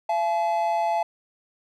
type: tone pair together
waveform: triangle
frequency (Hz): 680 / 856.7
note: F5 / A5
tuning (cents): -46 / -46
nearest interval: major third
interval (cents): 400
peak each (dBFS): -22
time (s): 0.09-1.03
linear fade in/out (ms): 5
effects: none